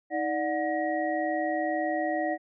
sine tone cluster, 315.8 / 589 / 731 / 1897 Hz, D#4 / D5 / F#5 / A#6, +26 / +5 / -21 / +30 cents, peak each -31 / -31 / -30 / -35 dBFS, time 0.1-2.38 s, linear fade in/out 50 ms, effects none

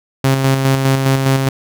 sawtooth tone with tremolo, 134.4 Hz, C3, 47 cents sharp, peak -6 dBFS, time 0.24-1.49 s, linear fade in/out 5 ms, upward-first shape square, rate 4.9 Hz, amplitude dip 40%, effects none

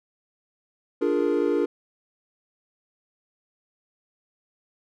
triangle chord, Bb dominant seventh, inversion first, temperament equal, 293.7 / 349.2 / 415.3 / 466.2 Hz, D4 / F4 / Ab4 / Bb4, 0 / 0 / 0 / 0 cents, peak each -24 dBFS, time 1.01-1.66 s, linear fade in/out 10 ms, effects none

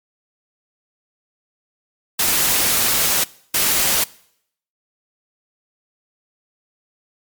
white noise bursts at uneven times, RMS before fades -17 dBFS, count 2, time 2.19-3.24 / 3.54-4.04 s, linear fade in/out 5 ms, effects noise-tail reverb RT60 0.7 s tail -22 dB re dry + MP3 96 kbps

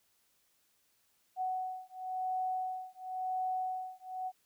sine beating tone pair, 744 / 744.95 Hz, F#5 / F#5, +9 / +12 cents, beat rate 0.95 Hz, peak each -37 / -37 dBFS, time 1.36-4.32 s, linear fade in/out 50 ms, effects white hiss -73 dBFS RMS until 4.45 s

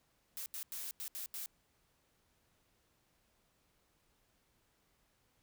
blue noise bursts at uneven times, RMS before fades -43 dBFS, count 6, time 0.37-0.46 / 0.54-0.63 / 0.72-0.91 / 1-1.08 / 1.15-1.26 / 1.34-1.46 s, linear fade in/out 0 ms, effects pink hiss -75 dBFS RMS until 5.42 s

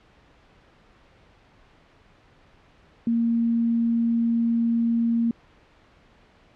sine tone, 231.9 Hz, A#3, 9 cents flat, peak -19 dBFS, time 3.07-5.31 s, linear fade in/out 2 ms, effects pink hiss -56 dBFS RMS until 6.55 s + low-pass 3000 Hz 12 dB/octave

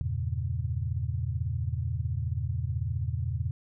sine chord, E diminished seventh, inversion none, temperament equal, 82.41 / 98 / 116.54 / 138.59 Hz, E2 / G2 / Bb2 / Db3, 0 / 0 / 0 / 0 cents, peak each -32 / -35 / -32 / -36 dBFS, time 0.01-3.51 s, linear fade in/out 0 ms, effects none

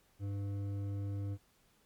sine tone with hard clipping, 100 Hz, G2, 35 cents sharp, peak -37 dBFS, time 0.19-1.38 s, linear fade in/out 50 ms, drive 9 dB, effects pink hiss -70 dBFS RMS until 1.85 s + MP3 96 kbps

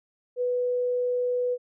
sine tone, 493.9 Hz, B4, in tune, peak -23 dBFS, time 0.36-1.58 s, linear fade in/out 50 ms, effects none

